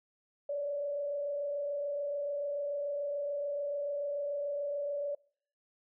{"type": "tone with frequency modulation", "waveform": "sine", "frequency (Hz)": 574, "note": "D5", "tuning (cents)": -40, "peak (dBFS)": -32, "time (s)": [0.49, 5.15], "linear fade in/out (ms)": 5, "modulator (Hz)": 26.9, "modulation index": 0.45, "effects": ["noise-tail reverb RT60 0.5 s tail -24 dB re dry"]}